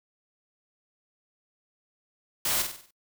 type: noise with echo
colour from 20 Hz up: white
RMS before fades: -27 dBFS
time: 2.45-2.62 s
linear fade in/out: 2 ms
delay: 48 ms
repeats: 6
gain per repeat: -6 dB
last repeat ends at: 2.908 s
effects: noise-tail reverb RT60 0.1 s tail -26 dB re dry